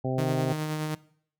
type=harmonic tone; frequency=130 Hz; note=C3; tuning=11 cents flat; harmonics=1 / 2 / 3 / 4 / 5 / 6; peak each=-29 / -32 / -34 / -35 / -36 / -37 dBFS; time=0.04-0.53 s; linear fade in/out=10 ms
type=tone with tremolo; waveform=sawtooth; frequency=154.3 Hz; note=D#3; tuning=14 cents flat; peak=-23 dBFS; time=0.18-0.95 s; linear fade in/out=5 ms; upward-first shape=triangle; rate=9.6 Hz; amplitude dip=35%
effects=noise-tail reverb RT60 0.6 s tail -20 dB re dry